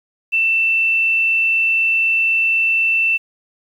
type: tone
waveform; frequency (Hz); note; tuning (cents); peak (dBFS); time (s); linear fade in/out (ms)
sine; 2672; E7; +23; -13; 0.32-3.18; 20
effects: 8-bit